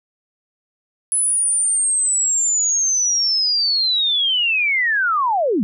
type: linear sweep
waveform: sine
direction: down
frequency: 10180 to 182.7 Hz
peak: -15 dBFS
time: 1.12-5.63 s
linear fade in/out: 0 ms
effects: none